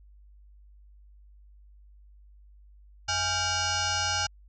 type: tone with frequency modulation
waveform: sine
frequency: 2125 Hz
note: C7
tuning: 26 cents sharp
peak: -25 dBFS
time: 3.08-4.27 s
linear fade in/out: 10 ms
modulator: 738 Hz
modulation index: 5.5
effects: added 50 Hz sine -51 dBFS peak until 4.48 s